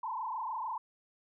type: tone with frequency modulation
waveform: sine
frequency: 954 Hz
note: A#5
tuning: 40 cents sharp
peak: -34 dBFS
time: 0.03-0.78 s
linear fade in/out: 5 ms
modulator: 26.7 Hz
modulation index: 3.3
effects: none